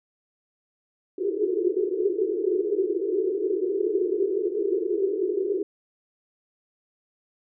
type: band-pass noise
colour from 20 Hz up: pink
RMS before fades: -25 dBFS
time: 1.18-5.63 s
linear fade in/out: 5 ms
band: 350 to 430 Hz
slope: 96 dB/octave
effects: none